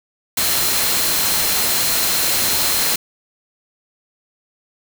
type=tone in noise; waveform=sine; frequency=4140 Hz; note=C8; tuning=19 cents flat; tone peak=-26 dBFS; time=0.37-2.96 s; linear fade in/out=5 ms; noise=white; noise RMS=-18 dBFS; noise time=0.37-2.96 s; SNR=-11 dB; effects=none